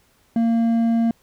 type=tone with hard clipping; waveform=sine; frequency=229.9 Hz; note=A#3; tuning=24 cents flat; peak=-17 dBFS; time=0.36-1.11 s; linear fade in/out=2 ms; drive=5 dB; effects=pink hiss -60 dBFS RMS until 1.22 s